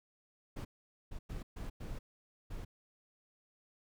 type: noise bursts at uneven times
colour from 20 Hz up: brown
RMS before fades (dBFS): -42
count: 6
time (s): 0.56-0.65 / 1.11-1.19 / 1.29-1.43 / 1.56-1.7 / 1.8-1.99 / 2.5-2.65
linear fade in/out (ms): 10
effects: none